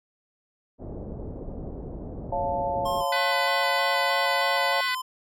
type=low-pass noise; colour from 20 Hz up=pink; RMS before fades=-36 dBFS; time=0.78-3.05 s; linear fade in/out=50 ms; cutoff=620 Hz; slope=24 dB/octave
type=chord; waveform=sine; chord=Db augmented; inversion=none; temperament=equal; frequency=554.4 / 698.5 / 880 Hz; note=Db5 / F5 / A5; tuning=0 / 0 / 0 cents; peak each=-29 dBFS; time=2.32-4.81 s; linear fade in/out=5 ms
type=tone with vibrato; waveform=square; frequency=1046.5 Hz; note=C6; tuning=in tune; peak=-30 dBFS; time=2.85-5.02 s; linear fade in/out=10 ms; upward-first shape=square; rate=3.2 Hz; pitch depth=31 cents each way
type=harmonic tone; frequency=499.5 Hz; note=B4; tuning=20 cents sharp; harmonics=3 / 4 / 5 / 6 / 7 / 8 / 9; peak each=-31 / -28 / -37 / -37 / -37 / -38 / -35 dBFS; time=3.12-4.95 s; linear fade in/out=5 ms
effects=none